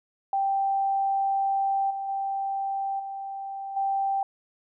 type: tone with level steps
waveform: sine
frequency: 784 Hz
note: G5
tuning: in tune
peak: -22 / -29 / -26 / -32 / -23 dBFS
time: 0.33-4.23 s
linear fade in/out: 2 ms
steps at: 1.9 / 2.08 / 2.99 / 3.76 s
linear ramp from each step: 10 ms
effects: none